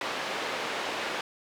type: band-pass noise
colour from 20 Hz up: pink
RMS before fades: -33 dBFS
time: 0.01-1.21 s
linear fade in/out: 2 ms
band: 450 to 3600 Hz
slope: 12 dB/octave
effects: none